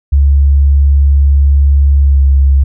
sine tone with pitch glide, 70.1 to 68.5 Hz, C#2 to C#2, +20 to -20 cents, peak -4 dBFS, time 0.12-2.64 s, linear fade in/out 10 ms, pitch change -40 cents, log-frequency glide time 2.01-2.22 s, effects none

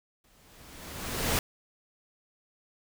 pink noise with exponential growth, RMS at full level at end -25 dBFS, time 0.24-1.39 s, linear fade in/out 2 ms, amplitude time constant 250 ms, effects none

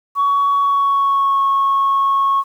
sine tone with pitch glide, 1123 to 1098 Hz, C#6 to C#6, +22 to -17 cents, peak -11 dBFS, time 0.15-2.44 s, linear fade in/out 50 ms, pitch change -39 cents, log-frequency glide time 0.59-1.42 s, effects tanh soft clip ceiling -9 dBFS + 8-bit

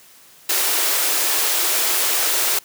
white high-pass noise, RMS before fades -19 dBFS, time 0.49-2.59 s, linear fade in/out 5 ms, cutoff 300 Hz, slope 96 dB/octave, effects white hiss -48 dBFS RMS until 2.64 s + high-pass 100 Hz 12 dB/octave

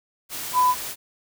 sine tone in noise, 1000 Hz, B5, 21 cents sharp, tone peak -15 dBFS, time 0.53-0.75 s, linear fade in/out 50 ms, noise white, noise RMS -32 dBFS, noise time 0.29-0.96 s, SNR +14 dB, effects none

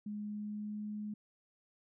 sine tone with pitch glide, 208.7 to 210.3 Hz, G#3 to G#3, +9 to +22 cents, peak -38 dBFS, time 0.06-1.14 s, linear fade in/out 5 ms, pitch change +13 cents, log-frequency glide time 0.23-0.78 s, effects none

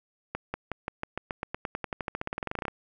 accelerating click train, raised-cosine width 0.5 ms, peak -16 dBFS, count 28, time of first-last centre 0.35-2.682 s, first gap 190 ms, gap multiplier 0.93, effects none

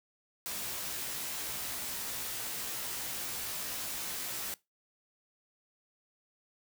white noise with comb filter, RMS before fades -38 dBFS, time 0.46-4.54 s, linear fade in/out 0 ms, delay 16 ms, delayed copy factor +0.7, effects noise-tail reverb RT60 0.2 s tail -20 dB re dry

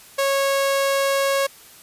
sawtooth tone, 550 Hz, C#5, 14 cents flat, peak -14 dBFS, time 0.18-1.47 s, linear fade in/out 10 ms, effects white hiss -46 dBFS RMS until 1.82 s + resampled to 32000 Hz

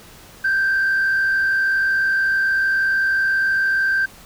sine tone with frequency modulation, 1568 Hz, G6, in tune, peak -14 dBFS, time 0.44-4.06 s, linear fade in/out 10 ms, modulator 53.1 Hz, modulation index 0.53, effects tanh soft clip ceiling -13 dBFS + pink hiss -44 dBFS RMS until 4.25 s

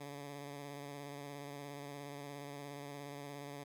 10% pulse tone with vibrato, 142.7 Hz, D3, 49 cents flat, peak -37 dBFS, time 0-3.64 s, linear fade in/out 10 ms, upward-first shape square, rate 17 Hz, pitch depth 23 cents each way, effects none

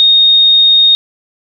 sine tone, 3708 Hz, A#7, 10 cents flat, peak -4 dBFS, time 0-0.95 s, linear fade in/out 0 ms, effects none

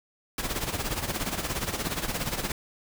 pink noise with tremolo, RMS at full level -28 dBFS, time 0.38-2.52 s, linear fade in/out 2 ms, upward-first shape sine, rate 17 Hz, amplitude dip 70%, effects none

